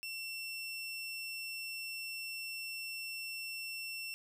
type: tone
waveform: 25% pulse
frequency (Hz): 2700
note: E7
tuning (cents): +41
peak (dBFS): -36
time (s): 0.03-4.14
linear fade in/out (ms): 0
effects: none